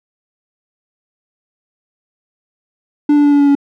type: tone with pitch steps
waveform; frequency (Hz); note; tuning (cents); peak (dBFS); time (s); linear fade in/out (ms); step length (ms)
triangle; 293.7 / 291.3 / 289 / 286.7 / 284.4 / 282.1; D4 / D4 / D4 / D4 / C#4 / C#4; 0 / -14 / -28 / -42 / +45 / +30; -5; 3.09-3.552; 5; 77
effects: none